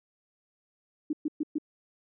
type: tone bursts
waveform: sine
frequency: 302.9 Hz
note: D#4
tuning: 46 cents flat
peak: -26 dBFS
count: 4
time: 1.1-1.584 s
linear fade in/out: 5 ms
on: 31 ms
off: 120 ms
effects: none